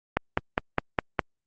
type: click train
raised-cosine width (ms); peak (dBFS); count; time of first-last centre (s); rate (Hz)
0.5; -6; 6; 0.17-1.192; 4.89
effects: Opus 48 kbps